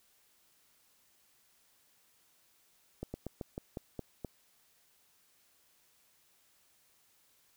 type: slowing click train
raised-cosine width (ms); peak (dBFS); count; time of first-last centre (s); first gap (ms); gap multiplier
2; -25; 8; 3.03-4.247; 110; 1.15
effects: white hiss -69 dBFS RMS until 7.56 s